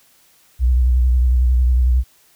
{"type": "tone with vibrato", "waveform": "sine", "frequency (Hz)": 62.2, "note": "B1", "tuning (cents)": 13, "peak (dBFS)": -11, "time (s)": [0.59, 2.04], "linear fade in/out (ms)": 50, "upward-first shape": "sine", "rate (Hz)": 11, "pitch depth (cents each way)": 61, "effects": ["white hiss -54 dBFS RMS until 2.35 s"]}